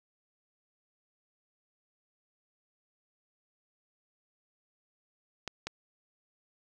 clicks, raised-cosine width 0.2 ms, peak -18 dBFS, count 2, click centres 5.477 / 5.67 s, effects none

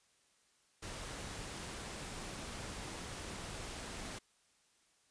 pink noise, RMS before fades -45 dBFS, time 0.82-4.19 s, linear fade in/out 10 ms, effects white hiss -72 dBFS RMS until 5.1 s + resampled to 22050 Hz

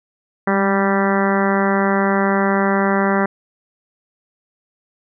harmonic tone with a mistuned harmonic, 196 Hz, G3, in tune, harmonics 1 / 2 / 3 / 4 / 5 / 6 / 7 / 8 / 9 / 10, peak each -18 / -21 / -23 / -24 / -25 / -26 / -26 / -27 / -28 / -28 dBFS, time 0.47-3.26 s, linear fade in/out 5 ms, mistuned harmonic 1, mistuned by +25 cents, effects none

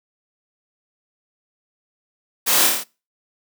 white noise with echo, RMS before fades -19 dBFS, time 2.46-2.68 s, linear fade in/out 20 ms, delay 27 ms, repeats 6, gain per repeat -2 dB, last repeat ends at 2.842 s, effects noise-tail reverb RT60 0.3 s tail -23 dB re dry + high-pass 200 Hz 12 dB/octave

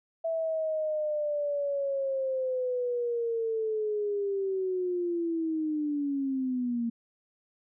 sine linear sweep, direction down, 659.3 to 230 Hz, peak -27 dBFS, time 0.24-6.9 s, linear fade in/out 10 ms, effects none

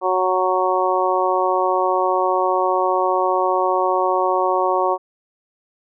harmonic tone, 185 Hz, F#3, in tune, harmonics 2 / 3 / 4 / 5 / 6, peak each -22 / -22 / -22 / -22 / -22 dBFS, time 0.01-4.98 s, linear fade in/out 50 ms, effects none

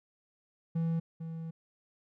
triangle tone pair in turn, 164.81 / 163.2 Hz, E3 / E3, 0 / -17 cents, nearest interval unison, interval 17 cents, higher first, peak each -26 / -35 dBFS, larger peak first, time 0.75-1 / 1.2-1.51 s, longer second, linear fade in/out 10 ms, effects none

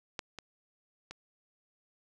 clicks, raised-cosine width 0.2 ms, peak -18 / -25 / -26 dBFS, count 3, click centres 0.192 / 0.387 / 1.11 s, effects none

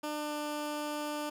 15% pulse tone with pitch glide, 300 to 297.6 Hz, D4 to D4, +37 to +23 cents, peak -28 dBFS, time 0.03-1.3 s, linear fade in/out 10 ms, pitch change -14 cents, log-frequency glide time 0.13-0.36 s, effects none

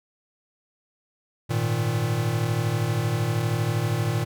square chord, Ab suspended second, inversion none, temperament equal, 103.83 / 116.54 / 155.56 Hz, Ab2 / Bb2 / Eb3, 0 / 0 / 0 cents, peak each -31 / -25 / -29 dBFS, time 1.49-4.25 s, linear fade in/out 20 ms, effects none

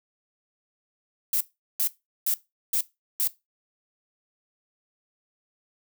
violet noise bursts, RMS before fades -24 dBFS, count 5, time 1.33-3.275 s, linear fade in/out 2 ms, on 77 ms, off 390 ms, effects noise-tail reverb RT60 0.2 s tail -17 dB re dry

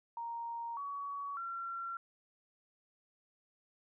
sine tone with pitch steps, 932.3 / 1128.1 / 1365 Hz, A#5 / C#6 / F6, 0 / +30 / -40 cents, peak -38 dBFS, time 0.17-1.97 s, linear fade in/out 2 ms, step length 600 ms, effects none

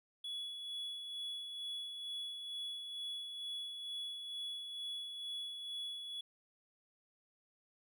triangle tone with tremolo, 3389 Hz, G#7, 34 cents sharp, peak -38 dBFS, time 0.24-6.21 s, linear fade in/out 5 ms, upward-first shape sine, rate 2.2 Hz, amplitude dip 40%, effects none

